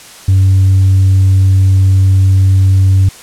triangle tone with tanh clipping, 95.6 Hz, G2, 43 cents flat, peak -5 dBFS, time 0.28-3.09 s, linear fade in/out 5 ms, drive 6 dB, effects white hiss -34 dBFS RMS until 3.22 s + low-pass 10000 Hz 12 dB/octave

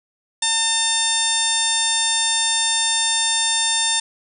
harmonic tone, 900 Hz, A5, 39 cents sharp, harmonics 1 / 2 / 3 / 4 / 5 / 6 / 7 / 8 / 9 / 10, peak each -28 / -28 / -31 / -21 / -31 / -28 / -31 / -27 / -30 / -23 dBFS, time 0.42-4 s, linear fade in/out 5 ms, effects none

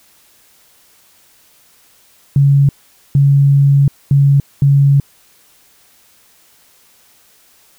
sine tone bursts at uneven times, 140 Hz, C#3, 18 cents sharp, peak -6 dBFS, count 4, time 2.36-2.69 / 3.15-3.88 / 4.11-4.4 / 4.62-5 s, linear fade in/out 2 ms, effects white hiss -50 dBFS RMS until 7.78 s

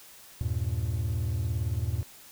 triangle tone cluster, 80.1 / 99 / 117.3 Hz, E2 / G2 / A#2, -49 / +18 / +11 cents, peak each -29 dBFS, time 0.41-2.03 s, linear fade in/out 0 ms, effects tanh soft clip ceiling -16 dBFS + white hiss -51 dBFS RMS until 2.31 s

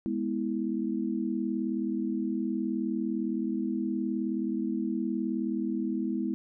sine chord, E major, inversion first, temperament equal with one note detuned, 207.7 / 246.9 / 325.8 Hz, G#3 / B3 / E4, 0 / 0 / -20 cents, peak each -32 dBFS, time 0.06-6.34 s, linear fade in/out 0 ms, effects none

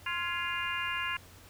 harmonic tone with a mistuned harmonic, 349.2 Hz, F4, in tune, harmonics 3 / 4 / 5 / 6 / 7 / 8, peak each -37 / -40 / -37 / -40 / -40 / -37 dBFS, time 0.06-1.17 s, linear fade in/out 5 ms, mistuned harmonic 5, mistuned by -66 cents, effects added 90 Hz sine -55 dBFS peak until 1.49 s + pink hiss -55 dBFS RMS until 1.49 s

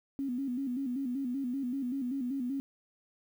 sine tone with vibrato, 259.9 Hz, C4, 11 cents flat, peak -31 dBFS, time 0.19-2.6 s, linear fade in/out 0 ms, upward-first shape square, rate 5.2 Hz, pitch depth 97 cents each way, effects 10-bit

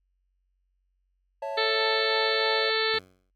triangle chord, A major, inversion first, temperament equal, 554.4 / 659.3 / 880 Hz, C#5 / E5 / A5, 0 / 0 / 0 cents, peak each -31 / -35 / -33 dBFS, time 1.42-2.7 s, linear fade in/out 5 ms
harmonic tone, 441.6 Hz, A4, 6 cents sharp, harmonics 1 / 2 / 3 / 4 / 5 / 6 / 7 / 8 / 9 / 10, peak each -28 / -37 / -33 / -30 / -33 / -38 / -38 / -33 / -32 / -33 dBFS, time 1.57-2.99 s, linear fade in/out 10 ms
10% pulse tone with exponential decay, 92.5 Hz, F#2, in tune, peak -33 dBFS, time 2.93-3.31 s, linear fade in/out 5 ms, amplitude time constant 81 ms
effects added 46 Hz sine -70 dBFS peak until 3.35 s

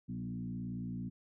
sine tone with frequency modulation, 185 Hz, F#3, in tune, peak -37 dBFS, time 0.08-1.1 s, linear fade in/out 20 ms, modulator 57.9 Hz, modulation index 1.3, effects none

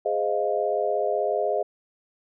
sine chord, F minor seventh, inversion first, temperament equal with one note detuned, 415.3 / 516.9 / 622.3 / 698.5 Hz, Ab4 / C5 / Eb5 / F5, 0 / -21 / 0 / 0 cents, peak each -27 / -29 / -26 / -28 dBFS, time 0.05-1.63 s, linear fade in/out 10 ms, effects none

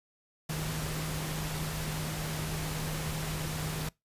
sine tone in noise, 155.56 Hz, D#3, in tune, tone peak -35 dBFS, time 0.49-3.89 s, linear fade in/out 5 ms, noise pink, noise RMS -37 dBFS, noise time 0.49-3.89 s, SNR -1 dB, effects noise-tail reverb RT60 0.2 s tail -24 dB re dry + resampled to 32000 Hz

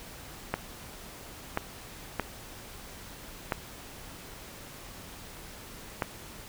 clicks, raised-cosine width 0.5 ms, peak -12 dBFS, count 5, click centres 0.54 / 1.574 / 2.197 / 3.522 / 6.022 s, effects pink hiss -46 dBFS RMS until 6.48 s

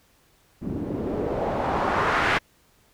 white noise with low-pass filter sweep, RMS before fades -25 dBFS, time 0.61-2.39 s, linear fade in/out 20 ms, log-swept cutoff 230 to 1900 Hz, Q 1.7, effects pink hiss -61 dBFS RMS until 2.93 s

